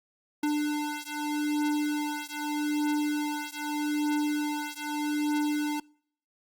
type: beating tone pair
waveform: square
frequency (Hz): 297.2 / 298.01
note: D4 / D4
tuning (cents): +21 / +25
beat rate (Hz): 0.81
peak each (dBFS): -31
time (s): 0.43-5.8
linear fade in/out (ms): 5
effects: noise-tail reverb RT60 0.6 s tail -26 dB re dry + Opus 48 kbps